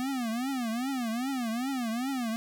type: tone with vibrato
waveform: square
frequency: 246.9 Hz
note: B3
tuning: in tune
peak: -30 dBFS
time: 0-2.36 s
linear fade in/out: 0 ms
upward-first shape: triangle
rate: 2.5 Hz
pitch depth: 220 cents each way
effects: none